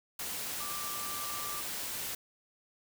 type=tone in noise; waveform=sine; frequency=1177 Hz; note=D6; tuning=3 cents sharp; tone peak=-41 dBFS; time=0.6-1.61 s; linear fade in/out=5 ms; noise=white; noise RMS=-38 dBFS; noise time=0.19-2.15 s; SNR=-6 dB; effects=none